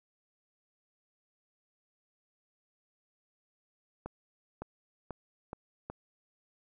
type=accelerating click train; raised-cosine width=1 ms; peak=-25 dBFS; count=5; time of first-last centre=4.06-5.9 s; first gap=560 ms; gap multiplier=0.87; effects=none